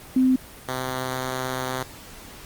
sine / 5% pulse tone pair in turn, 258.4 / 129.2 Hz, C4 / C3, -21 / -21 cents, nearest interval octave, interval 1200 cents, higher first, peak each -15 dBFS, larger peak neither, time 0.16-0.36 / 0.68-1.83 s, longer second, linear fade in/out 5 ms, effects pink hiss -43 dBFS RMS until 2.45 s + Opus 24 kbps

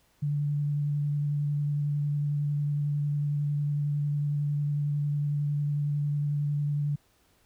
sine tone with vibrato, 145.8 Hz, D3, 12 cents flat, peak -25 dBFS, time 0.22-6.96 s, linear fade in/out 10 ms, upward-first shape square, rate 11 Hz, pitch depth 10 cents each way, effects pink hiss -66 dBFS RMS until 7.45 s

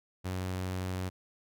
sawtooth tone, 92.5 Hz, F#2, in tune, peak -29 dBFS, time 0.24-1.1 s, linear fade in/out 20 ms, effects none

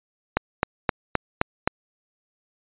click train, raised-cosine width 0.5 ms, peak -3 dBFS, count 6, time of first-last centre 0.37-1.675 s, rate 3.83 Hz, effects resampled to 8000 Hz

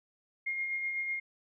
sine tone with tremolo, 2133 Hz, C7, 33 cents sharp, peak -30 dBFS, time 0.46-1.2 s, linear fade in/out 10 ms, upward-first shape sine, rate 8 Hz, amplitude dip 35%, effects none

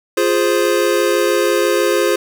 square chord, F minor, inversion none, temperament equal, 349.2 / 415.3 / 523.3 Hz, F4 / Ab4 / C5, 0 / 0 / 0 cents, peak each -18 dBFS, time 0.17-2.16 s, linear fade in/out 5 ms, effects 8-bit

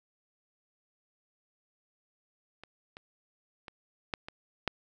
clicks, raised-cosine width 0.3 ms, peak -30 / -29 / -27 / -15 / -25 / -12 dBFS, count 6, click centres 2.636 / 2.969 / 3.682 / 4.138 / 4.285 / 4.677 s, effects none

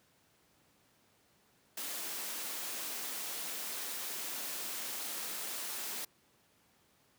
white high-pass noise, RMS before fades -40 dBFS, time 1.77-6.05 s, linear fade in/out 5 ms, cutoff 200 Hz, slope 24 dB/octave, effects pink hiss -69 dBFS RMS until 7.18 s + high-pass 100 Hz 12 dB/octave

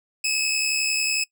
20% pulse tone pair together, 2529 / 2600 Hz, D#7 / E7, +28 / -24 cents, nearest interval unison, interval 48 cents, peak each -21 / -19 dBFS, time 0.24-1.24 s, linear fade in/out 5 ms, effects noise-tail reverb RT60 0.1 s tail -22 dB re dry

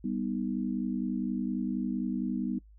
sine chord, G augmented, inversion none, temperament equal, 196 / 246.9 / 311.1 Hz, G3 / B3 / D#4, 0 / 0 / 0 cents, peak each -33 / -32 / -36 dBFS, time 0.04-2.59 s, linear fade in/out 5 ms, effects noise-tail reverb RT60 0.1 s tail -24 dB re dry + added 52 Hz sine -52 dBFS peak until 2.78 s

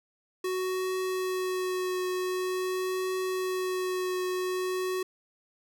square tone with vibrato, 370 Hz, F#4, in tune, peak -29 dBFS, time 0.44-5.03 s, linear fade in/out 5 ms, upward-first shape triangle, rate 0.46 Hz, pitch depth 16 cents each way, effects none

